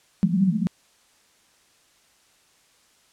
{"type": "band-pass noise", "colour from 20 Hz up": "white", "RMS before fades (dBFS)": -21, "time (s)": [0.23, 0.67], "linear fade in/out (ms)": 0, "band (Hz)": [170, 210], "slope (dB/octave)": 96, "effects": ["white hiss -60 dBFS RMS until 3.12 s", "low-pass 9000 Hz 12 dB/octave"]}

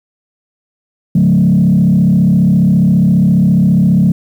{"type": "tone with frequency modulation", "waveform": "sine", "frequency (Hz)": 180.1, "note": "F#3", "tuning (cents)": -46, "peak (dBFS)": -5, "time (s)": [1.15, 4.12], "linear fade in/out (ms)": 5, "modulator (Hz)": 34.7, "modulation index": 1.2, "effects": ["tanh soft clip ceiling -2 dBFS", "7-bit"]}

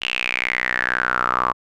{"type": "tone with band-pass filter sweep", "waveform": "sawtooth", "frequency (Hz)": 62.1, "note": "B1", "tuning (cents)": 10, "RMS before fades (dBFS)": -22, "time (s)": [0.01, 1.53], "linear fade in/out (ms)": 20, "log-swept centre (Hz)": [2900, 1100], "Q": 7.4, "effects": []}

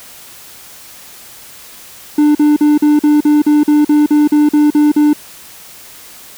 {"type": "tone bursts", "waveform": "triangle", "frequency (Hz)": 297.6, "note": "D4", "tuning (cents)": 23, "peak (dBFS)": -4, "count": 14, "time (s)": [2.18, 5.132], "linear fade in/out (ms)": 5, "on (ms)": 170, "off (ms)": 44, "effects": ["white hiss -36 dBFS RMS until 6.37 s"]}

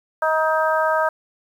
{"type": "harmonic tone", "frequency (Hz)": 315.5, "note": "D#4", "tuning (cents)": 24, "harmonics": [2, 3, 4, 5], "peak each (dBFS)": [-20, -22, -23, -24], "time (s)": [0.22, 1.09], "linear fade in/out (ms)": 5, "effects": ["8-bit"]}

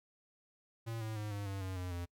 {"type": "tone with pitch steps", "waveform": "square", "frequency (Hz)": [114.2, 109.86, 105.69, 101.68, 97.82, 94.11, 90.54, 87.1], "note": ["A#2", "A2", "G#2", "G#2", "G2", "F#2", "F#2", "F2"], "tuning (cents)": [-35, -2, 31, -36, -3, 30, -37, -4], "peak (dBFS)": -39, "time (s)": [0.86, 2.06], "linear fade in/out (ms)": 20, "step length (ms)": 150, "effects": ["noise-tail reverb RT60 0.1 s tail -25 dB re dry"]}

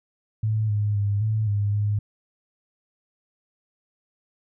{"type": "tone with pitch steps", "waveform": "sine", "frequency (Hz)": [108.8, 104.2, 101.7, 109, 102.3, 103.8], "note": ["A2", "G#2", "G#2", "A2", "G#2", "G#2"], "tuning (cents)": [-19, 6, -36, -16, -26, 0], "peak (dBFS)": -20, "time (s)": [0.43, 1.99], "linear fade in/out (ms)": 5, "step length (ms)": 260, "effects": []}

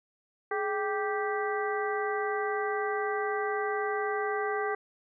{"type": "harmonic tone with a mistuned harmonic", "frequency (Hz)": 392, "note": "G4", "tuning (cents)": 0, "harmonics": [1, 2, 3, 4, 5], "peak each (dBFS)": [-31, -34, -36, -37, -38], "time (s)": [0.51, 4.75], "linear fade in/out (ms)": 5, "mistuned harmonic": 1, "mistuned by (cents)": 120, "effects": []}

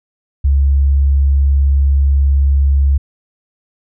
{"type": "tone", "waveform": "sine", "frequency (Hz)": 69.3, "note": "C#2", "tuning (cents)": 0, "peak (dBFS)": -8, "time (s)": [0.44, 2.98], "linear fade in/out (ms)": 10, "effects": []}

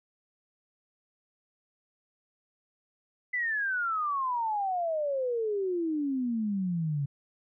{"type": "exponential sweep", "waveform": "sine", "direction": "down", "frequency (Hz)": [2023, 137.4], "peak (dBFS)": -27, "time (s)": [3.33, 7.06], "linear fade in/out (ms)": 10, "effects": []}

